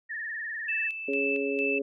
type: tone with vibrato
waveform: sine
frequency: 1795 Hz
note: A6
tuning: 34 cents sharp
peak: -32 dBFS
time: 0.09-0.89 s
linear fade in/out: 20 ms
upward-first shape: triangle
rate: 20 Hz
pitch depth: 110 cents each way
type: tone with tremolo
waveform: sine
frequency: 2637 Hz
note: E7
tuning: in tune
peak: -27 dBFS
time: 0.68-1.79 s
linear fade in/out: 10 ms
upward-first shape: square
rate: 2.2 Hz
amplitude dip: 55%
type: harmonic tone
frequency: 138.4 Hz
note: C#3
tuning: 2 cents flat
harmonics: 2 / 3 / 4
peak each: -32 / -29 / -35 dBFS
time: 1.08-1.82 s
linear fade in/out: 5 ms
effects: none